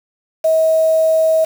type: tone with quantisation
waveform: sine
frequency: 640 Hz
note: D#5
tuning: 49 cents sharp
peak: -10 dBFS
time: 0.44-1.45 s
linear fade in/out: 10 ms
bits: 5
effects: none